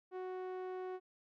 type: tone with low-pass filter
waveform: sawtooth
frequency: 370 Hz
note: F#4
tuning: in tune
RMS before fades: -43 dBFS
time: 0.11-1 s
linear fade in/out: 50 ms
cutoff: 1200 Hz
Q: 0.54
effects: none